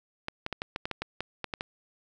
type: clicks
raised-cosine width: 0.3 ms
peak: -16 dBFS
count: 12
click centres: 0.284 / 0.464 / 0.527 / 0.619 / 0.761 / 0.855 / 0.913 / 1.02 / 1.206 / 1.443 / 1.538 / 1.609 s
effects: none